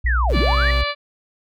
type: tone with pitch glide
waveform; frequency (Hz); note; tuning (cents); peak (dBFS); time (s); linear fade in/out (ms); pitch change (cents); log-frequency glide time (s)
sine; 60.5 to 60.85; B1 to B1; -35 to -25; -16; 0.04-0.84; 10; +10; 0.29-0.72
type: linear two-way sweep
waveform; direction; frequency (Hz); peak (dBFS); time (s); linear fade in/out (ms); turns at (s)
sine; down then up; 2000 to 130.81 to 2000; -20; 0.06-0.71; 5; 0.38
type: tone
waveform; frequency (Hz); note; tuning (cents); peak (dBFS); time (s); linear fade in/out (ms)
sawtooth; 130.81; C3; 0; -26; 0.29-0.82; 10
type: harmonic tone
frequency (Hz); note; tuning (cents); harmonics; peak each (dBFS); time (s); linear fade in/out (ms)
581; D5; -19; 1 / 2 / 3 / 4 / 5 / 6 / 7 / 8; -27 / -26 / -29 / -27 / -32 / -34 / -30 / -36; 0.32-0.95; 50
effects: none